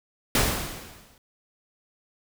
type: noise with exponential decay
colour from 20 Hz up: pink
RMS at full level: -19 dBFS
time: 0.35-1.18 s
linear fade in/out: 2 ms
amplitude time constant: 180 ms
effects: none